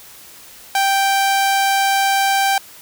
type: tone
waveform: sawtooth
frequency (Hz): 784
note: G5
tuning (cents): 0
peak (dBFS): -10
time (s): 0.75-2.58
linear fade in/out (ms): 2
effects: white hiss -41 dBFS RMS until 2.81 s